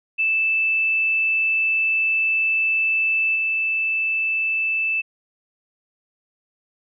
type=tone with level steps; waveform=sine; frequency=2637 Hz; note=E7; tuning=in tune; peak=-17 / -19 dBFS; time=0.18-5.02 s; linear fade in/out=20 ms; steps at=3.35 s; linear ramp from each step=10 ms; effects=none